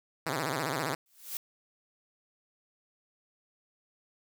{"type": "tone with vibrato", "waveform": "5% pulse", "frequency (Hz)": 145.6, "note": "D3", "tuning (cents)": -15, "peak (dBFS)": -19, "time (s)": [0.26, 0.95], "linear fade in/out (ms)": 5, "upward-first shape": "sine", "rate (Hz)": 15, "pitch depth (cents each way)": 230}
{"type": "noise with exponential growth", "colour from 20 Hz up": "blue", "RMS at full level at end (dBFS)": -33, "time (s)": [1.06, 1.37], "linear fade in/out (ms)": 1, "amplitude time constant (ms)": 66}
{"effects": []}